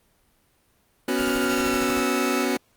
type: chord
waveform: sawtooth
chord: B suspended second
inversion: none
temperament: just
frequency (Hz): 246.9 / 277.8 / 370.4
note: B3 / C#4 / F#4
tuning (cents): 0 / +4 / +2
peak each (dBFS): -22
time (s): 1.08-2.57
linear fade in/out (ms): 5
type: tone with pitch glide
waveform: 30% pulse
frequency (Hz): 1400 to 1306.2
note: F6 to E6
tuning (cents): +4 to -16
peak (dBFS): -26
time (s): 1.15-2.47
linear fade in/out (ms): 50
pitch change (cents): -120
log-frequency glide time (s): 1.41-2.03
type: noise with tremolo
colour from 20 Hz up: pink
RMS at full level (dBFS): -34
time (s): 1.19-2.03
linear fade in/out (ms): 2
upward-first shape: sine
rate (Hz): 13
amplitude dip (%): 80
effects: pink hiss -64 dBFS RMS until 2.76 s + Opus 32 kbps